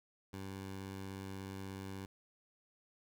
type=tone; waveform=15% pulse; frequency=96.6 Hz; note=G2; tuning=25 cents flat; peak=-37 dBFS; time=0.33-2.06 s; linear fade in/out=5 ms; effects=none